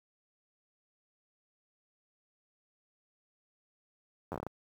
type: slowing click train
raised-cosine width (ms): 1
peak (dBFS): -23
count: 8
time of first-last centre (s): 4.32-4.466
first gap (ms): 10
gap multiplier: 1.24
effects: high-pass 60 Hz 12 dB/octave + 9-bit